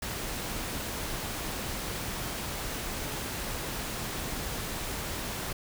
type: noise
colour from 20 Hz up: pink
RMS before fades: -35 dBFS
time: 0.02-5.53 s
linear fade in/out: 5 ms
effects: none